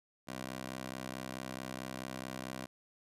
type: tone with high-pass filter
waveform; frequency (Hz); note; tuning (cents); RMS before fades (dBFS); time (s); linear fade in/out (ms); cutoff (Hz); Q
15% pulse; 64.6; C2; -21; -43; 0.27-2.67; 20; 230; 0.58
effects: resampled to 32000 Hz